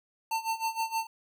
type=tone with tremolo; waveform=square; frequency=898 Hz; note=A5; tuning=35 cents sharp; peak=-27 dBFS; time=0.31-1.07 s; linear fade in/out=5 ms; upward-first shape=sine; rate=6.4 Hz; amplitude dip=85%; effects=none